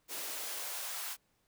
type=noise with high-pass filter sweep; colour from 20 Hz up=white; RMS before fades=-40 dBFS; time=0.08-1.17 s; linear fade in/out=50 ms; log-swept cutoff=310 to 1000 Hz; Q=1.3; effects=pink hiss -75 dBFS RMS until 1.47 s